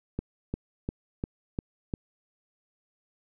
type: click train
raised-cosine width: 3 ms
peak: -17 dBFS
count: 6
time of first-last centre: 0.19-1.938 s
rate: 2.86 Hz
effects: none